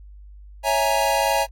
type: chord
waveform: square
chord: A# half-diminished seventh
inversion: first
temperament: equal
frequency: 554.4 / 659.3 / 830.6 / 932.3 Hz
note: C#5 / E5 / G#5 / A#5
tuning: 0 / 0 / 0 / 0 cents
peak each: -25 / -25 / -23 / -25 dBFS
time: 0.63-1.47 s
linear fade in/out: 50 ms
effects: added 50 Hz sine -40 dBFS peak until 1.51 s + AAC 64 kbps